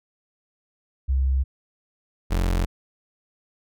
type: tone pair in turn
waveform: sine / 35% pulse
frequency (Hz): 66.3 / 44.25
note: C2 / F1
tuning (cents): +23 / +23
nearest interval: perfect fifth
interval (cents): 700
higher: first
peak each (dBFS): -18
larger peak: neither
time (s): 1.08-1.44 / 2.3-2.66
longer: neither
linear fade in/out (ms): 20
effects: none